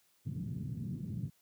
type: band-pass noise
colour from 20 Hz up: pink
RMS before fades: -39 dBFS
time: 0.25-1.3 s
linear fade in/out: 20 ms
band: 100 to 200 Hz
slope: 24 dB/octave
effects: white hiss -71 dBFS RMS until 1.41 s + high-pass 60 Hz 12 dB/octave